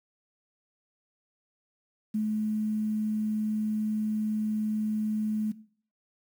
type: tone with quantisation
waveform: sine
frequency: 214.8 Hz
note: A3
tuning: 41 cents flat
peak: -25 dBFS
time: 2.14-5.52 s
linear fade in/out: 10 ms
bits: 9
effects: noise-tail reverb RT60 0.5 s tail -18 dB re dry